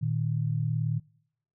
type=tone pair together; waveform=sine; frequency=115.23 / 153.7 Hz; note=A#2 / D#3; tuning=-20 / -21 cents; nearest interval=perfect fourth; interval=499 cents; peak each=-28 dBFS; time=0.01-1 s; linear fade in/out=20 ms; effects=noise-tail reverb RT60 0.7 s tail -25 dB re dry